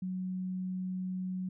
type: tone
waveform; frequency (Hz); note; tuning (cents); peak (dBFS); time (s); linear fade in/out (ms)
sine; 185; F#3; 0; -33; 0.02-1.49; 5
effects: none